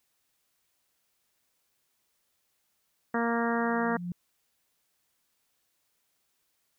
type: harmonic tone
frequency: 233.1 Hz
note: A#3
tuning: in tune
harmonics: 1 / 2 / 3 / 4 / 5 / 6 / 7 / 8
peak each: -29 / -32 / -34 / -35 / -36 / -37 / -37 / -38 dBFS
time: 3.14-3.97 s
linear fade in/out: 5 ms
type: tone with exponential growth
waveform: sine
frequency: 176 Hz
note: F3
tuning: 14 cents sharp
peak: -30 dBFS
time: 3.29-4.12 s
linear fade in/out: 2 ms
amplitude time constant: 180 ms
effects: white hiss -75 dBFS RMS until 6.78 s